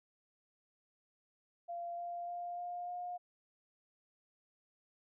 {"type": "tone with pitch steps", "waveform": "sine", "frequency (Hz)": [690, 695.6, 701.3, 706.9, 712.7], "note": ["F5", "F5", "F5", "F5", "F5"], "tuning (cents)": [-21, -7, 7, 21, 35], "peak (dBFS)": -39, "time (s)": [1.68, 3.18], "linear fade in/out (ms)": 20, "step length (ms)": 300, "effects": []}